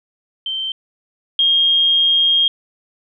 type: tone pair in turn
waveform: sine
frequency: 3118 / 3235 Hz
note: G7 / G#7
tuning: -10 / -46 cents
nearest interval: minor second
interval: 64 cents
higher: second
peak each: -20 / -11 dBFS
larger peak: second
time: 0.46-0.72 / 1.39-2.48 s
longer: second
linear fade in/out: 2 ms
effects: none